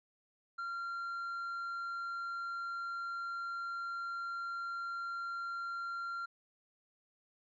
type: tone with tanh clipping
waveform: sine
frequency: 1380 Hz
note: F6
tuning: 21 cents flat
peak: -38 dBFS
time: 0.58-6.26 s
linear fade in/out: 10 ms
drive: 3 dB
effects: none